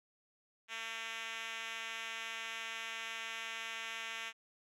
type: tone with band-pass filter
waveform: 5% pulse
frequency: 225.9 Hz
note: A3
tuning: 46 cents sharp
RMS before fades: -43 dBFS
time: 0.68-4.33 s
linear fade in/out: 50 ms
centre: 3000 Hz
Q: 1.2
effects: none